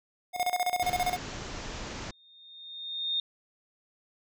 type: tone with tremolo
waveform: square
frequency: 721 Hz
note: F#5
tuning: 45 cents flat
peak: -25 dBFS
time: 0.33-1.18 s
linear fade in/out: 50 ms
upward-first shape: square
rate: 15 Hz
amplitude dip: 80%
type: low-pass noise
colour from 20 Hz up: pink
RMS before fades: -39 dBFS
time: 0.82-2.11 s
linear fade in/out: 5 ms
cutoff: 7300 Hz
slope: 96 dB/octave
type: tone with exponential growth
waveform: sine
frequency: 3666 Hz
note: A#7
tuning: 30 cents flat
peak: -25 dBFS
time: 1.95-3.2 s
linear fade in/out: 2 ms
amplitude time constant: 270 ms
effects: none